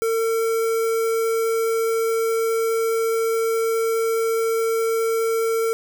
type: tone with notch filter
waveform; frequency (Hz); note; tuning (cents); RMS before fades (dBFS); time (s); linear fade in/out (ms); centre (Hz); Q
square; 452.4; A4; +48; -21; 0.02-5.73; 0; 3600; 0.85
effects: none